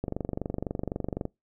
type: click train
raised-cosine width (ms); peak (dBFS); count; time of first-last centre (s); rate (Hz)
2; -17; 30; 0.04-1.253; 23.9
effects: noise-tail reverb RT60 0.2 s tail -25 dB re dry